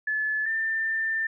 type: tone pair in turn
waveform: sine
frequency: 1726 / 1788.7 Hz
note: A6 / A6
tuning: -34 / +28 cents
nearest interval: minor second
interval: 62 cents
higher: second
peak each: -24 dBFS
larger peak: neither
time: 0.07-0.46 / 0.46-1.27 s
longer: second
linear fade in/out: 5 ms
effects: none